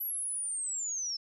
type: linear sweep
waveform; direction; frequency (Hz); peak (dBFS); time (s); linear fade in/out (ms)
sine; down; 11840 to 5240; -32; 0-1.17; 10
effects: none